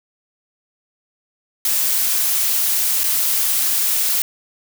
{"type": "noise with dropouts", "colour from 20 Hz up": "blue", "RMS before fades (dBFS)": -18, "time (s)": [1.65, 4.22], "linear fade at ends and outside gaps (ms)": 1, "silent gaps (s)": [3.035, 3.04], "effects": []}